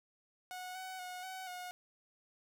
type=tone with pitch steps; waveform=sawtooth; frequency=733 / 749 / 728 / 752 / 723 Hz; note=F#5 / F#5 / F#5 / F#5 / F#5; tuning=-16 / +21 / -28 / +28 / -40 cents; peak=-39 dBFS; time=0.51-1.71 s; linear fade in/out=0 ms; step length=240 ms; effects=12-bit